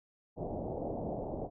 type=low-pass noise; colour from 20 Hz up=white; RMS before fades=-38 dBFS; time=0.36-1.5 s; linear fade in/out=50 ms; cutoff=740 Hz; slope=48 dB/octave; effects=none